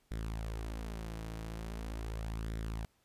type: tone with flanger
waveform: sawtooth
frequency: 55 Hz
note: A1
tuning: in tune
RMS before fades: -40 dBFS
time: 0.11-2.85 s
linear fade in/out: 0 ms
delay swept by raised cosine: 0.54 to 6.34 ms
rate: 0.41 Hz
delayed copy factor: +0.5
effects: pink hiss -73 dBFS RMS until 3.04 s + resampled to 32000 Hz